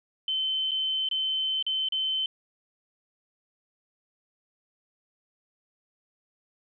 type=tone with dropouts; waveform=sine; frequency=3072 Hz; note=G7; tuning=36 cents flat; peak=-25 dBFS; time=0.28-2.26 s; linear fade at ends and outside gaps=2 ms; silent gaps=0.71-0.716 / 1.088-1.112 / 1.626-1.665 / 1.887-1.922 s; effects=none